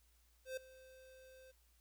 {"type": "tone with ADSR envelope", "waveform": "square", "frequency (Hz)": 520, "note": "C5", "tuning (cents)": -11, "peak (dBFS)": -40, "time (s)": [0.45, 1.52], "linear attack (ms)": 120, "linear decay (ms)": 6, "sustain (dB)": -19, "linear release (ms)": 17, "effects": ["added 58 Hz sine -70 dBFS peak until 1.8 s", "white hiss -75 dBFS RMS until 1.8 s"]}